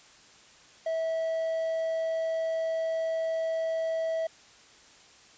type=tone; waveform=triangle; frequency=650 Hz; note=E5; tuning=24 cents flat; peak=-25 dBFS; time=0.86-4.27 s; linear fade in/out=5 ms; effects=white hiss -55 dBFS RMS until 5.37 s + resampled to 16000 Hz